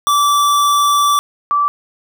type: tone pair in turn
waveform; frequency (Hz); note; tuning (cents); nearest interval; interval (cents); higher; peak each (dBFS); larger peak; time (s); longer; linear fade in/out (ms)
square / sine; 1161 / 1161; D6 / D6; -20 / -20; unison; 0; neither; -11; neither; 0.07-1.19 / 1.51-1.68; first; 0
effects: none